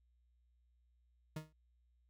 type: tone with exponential decay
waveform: 40% pulse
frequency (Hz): 155.56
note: D#3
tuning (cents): 0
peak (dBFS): -38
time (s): 1.36-1.53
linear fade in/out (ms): 5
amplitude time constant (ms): 36
effects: added 60 Hz sine -70 dBFS peak until 2.09 s